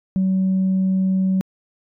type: tone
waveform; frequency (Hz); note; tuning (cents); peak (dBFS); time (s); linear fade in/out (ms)
sine; 189; F#3; +37; -14; 0.16-1.41; 0
effects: tanh soft clip ceiling -13 dBFS